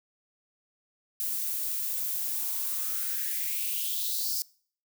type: noise with high-pass filter sweep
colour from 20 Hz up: violet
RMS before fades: -31 dBFS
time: 1.2-4.42 s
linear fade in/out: 0 ms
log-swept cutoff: 260 to 5200 Hz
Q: 4.9
effects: noise-tail reverb RT60 0.5 s tail -23 dB re dry